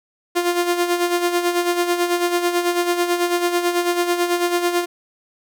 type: tone with tremolo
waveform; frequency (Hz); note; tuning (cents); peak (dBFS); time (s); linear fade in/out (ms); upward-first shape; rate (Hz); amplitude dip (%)
sawtooth; 350; F4; +4; -11; 0.35-4.86; 20; sine; 9.1; 60
effects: none